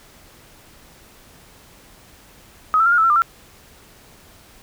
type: tone with pitch steps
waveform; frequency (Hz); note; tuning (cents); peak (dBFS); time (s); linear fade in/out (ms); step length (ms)
sine; 1264 / 1329 / 1391 / 1423 / 1311 / 1351 / 1198 / 1354; D#6 / E6 / F6 / F6 / E6 / E6 / D6 / E6; +27 / +14 / -7 / +32 / -10 / +42 / +34 / +46; -12; 2.74-3.22; 0; 60
effects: pink hiss -48 dBFS RMS until 4.62 s